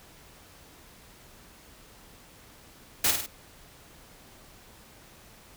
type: noise with echo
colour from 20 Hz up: white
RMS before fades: -23 dBFS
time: 3.04-3.11 s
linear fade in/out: 5 ms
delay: 51 ms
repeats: 3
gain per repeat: -5 dB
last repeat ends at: 3.263 s
effects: pink hiss -53 dBFS RMS until 5.56 s